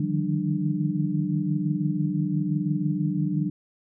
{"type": "tone cluster", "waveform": "sine", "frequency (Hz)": [148.9, 154.8, 175.8, 195.7, 298], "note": ["D3", "D#3", "F3", "G3", "D4"], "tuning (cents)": [24, -9, 12, -3, 25], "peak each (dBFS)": -29, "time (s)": [0, 3.5], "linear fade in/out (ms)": 5, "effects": []}